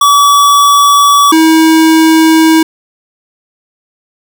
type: tone pair in turn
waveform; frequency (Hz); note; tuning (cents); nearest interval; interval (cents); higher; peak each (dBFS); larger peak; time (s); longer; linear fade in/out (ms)
square; 1143 / 320.7; D6 / E4; -47 / -48; octave + minor seventh; 2201; first; -4; neither; 0.01-1.32 / 1.32-2.63; neither; 5
effects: none